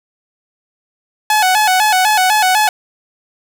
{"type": "tone with vibrato", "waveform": "sawtooth", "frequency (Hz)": 797, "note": "G5", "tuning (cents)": 28, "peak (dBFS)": -6, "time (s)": [1.3, 2.69], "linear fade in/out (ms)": 2, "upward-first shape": "square", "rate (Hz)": 4, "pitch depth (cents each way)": 120, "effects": []}